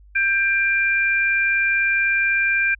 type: tone pair together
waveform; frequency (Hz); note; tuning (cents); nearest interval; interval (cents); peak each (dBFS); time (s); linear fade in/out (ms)
sine; 1584.1 / 2380; G6 / D7; +18 / +22; perfect fifth; 704; -19; 0.15-2.75; 10
effects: added 50 Hz sine -45 dBFS peak until 2.79 s